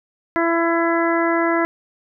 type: harmonic tone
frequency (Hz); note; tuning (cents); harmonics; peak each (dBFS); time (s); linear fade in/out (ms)
334.9; E4; +27; 1 / 2 / 3 / 4 / 5 / 6; -19 / -22 / -24 / -25 / -26 / -27; 0.36-1.65; 0
effects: none